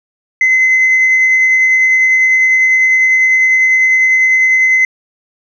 sine tone with tremolo, 2048 Hz, C7, 38 cents flat, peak -4 dBFS, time 0.41-4.85 s, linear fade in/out 2 ms, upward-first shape triangle, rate 10 Hz, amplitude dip 30%, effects tanh soft clip ceiling -4 dBFS

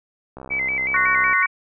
click train, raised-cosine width 1 ms, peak -22 dBFS, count 64, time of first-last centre 0.37-1.327 s, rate 65.8 Hz
sine tone with vibrato, 2176 Hz, C#7, 33 cents flat, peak -20 dBFS, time 0.5-1.47 s, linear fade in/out 20 ms, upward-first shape square, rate 5.4 Hz, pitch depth 90 cents each way
sine chord, F# major, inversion second, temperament just, 1110 / 1480 / 1850 Hz, C#6 / F#6 / A#6, +2 / 0 / -14 cents, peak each -21 dBFS, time 0.94-1.46 s, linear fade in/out 2 ms
effects none

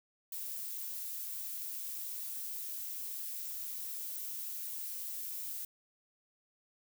violet noise, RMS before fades -41 dBFS, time 0.32-5.65 s, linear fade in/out 2 ms, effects none

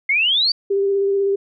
sine exponential sweep, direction up, 2093 to 4707 Hz, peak -14 dBFS, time 0.09-0.52 s, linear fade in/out 5 ms
sine tone with vibrato, 395.9 Hz, G4, 17 cents sharp, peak -15 dBFS, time 0.7-1.36 s, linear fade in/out 10 ms, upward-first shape square, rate 16 Hz, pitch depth 13 cents each way
effects none

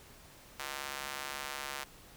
square tone with high-pass filter, 69.7 Hz, C#2, 10 cents sharp, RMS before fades -41 dBFS, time 0.59-1.84 s, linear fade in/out 5 ms, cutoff 1100 Hz, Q 0.76, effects pink hiss -56 dBFS RMS until 2.16 s

